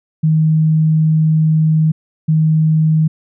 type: tone pair in turn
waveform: sine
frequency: 157.3 / 157.3 Hz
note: D#3 / D#3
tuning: +19 / +19 cents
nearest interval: unison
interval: 0 cents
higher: neither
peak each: -9 dBFS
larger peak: neither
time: 0.23-1.92 / 2.28-3.08 s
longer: first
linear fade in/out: 10 ms
effects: none